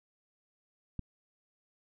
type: click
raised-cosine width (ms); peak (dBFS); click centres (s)
5; -24; 0.993
effects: none